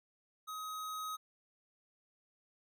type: tone with level ramp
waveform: square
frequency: 1264 Hz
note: D#6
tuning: 27 cents sharp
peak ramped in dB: -42 to -39 dBFS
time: 0.47-1.17 s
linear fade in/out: 20 ms
effects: none